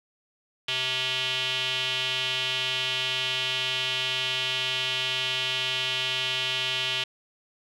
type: tone with band-pass filter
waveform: square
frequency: 129 Hz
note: C3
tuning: 24 cents flat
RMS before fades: -28 dBFS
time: 0.68-7.04 s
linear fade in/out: 5 ms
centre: 3100 Hz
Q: 4.5
effects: none